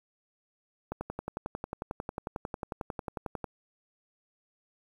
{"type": "click train", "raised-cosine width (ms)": 1, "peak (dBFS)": -20, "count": 29, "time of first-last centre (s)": [0.92, 3.443], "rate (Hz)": 11.1, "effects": ["9-bit"]}